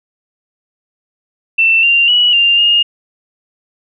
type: tone with pitch steps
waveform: sine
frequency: 2677 / 2778 / 2932 / 2793 / 2840 Hz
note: E7 / F7 / F#7 / F7 / F7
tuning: +26 / -10 / -16 / -1 / +28 cents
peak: -7 dBFS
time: 1.58-2.83 s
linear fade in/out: 10 ms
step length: 250 ms
effects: none